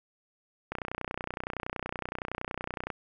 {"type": "click train", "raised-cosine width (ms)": 0.5, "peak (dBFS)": -18, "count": 68, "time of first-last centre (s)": [0.72, 2.902], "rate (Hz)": 30.7, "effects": []}